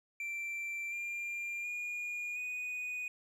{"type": "tone with pitch steps", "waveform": "triangle", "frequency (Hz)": [2349, 2391, 2435, 2479], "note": ["D7", "D7", "D#7", "D#7"], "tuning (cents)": [0, 30, -38, -7], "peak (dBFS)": -35, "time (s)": [0.2, 3.08], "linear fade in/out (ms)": 2, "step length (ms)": 720, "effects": []}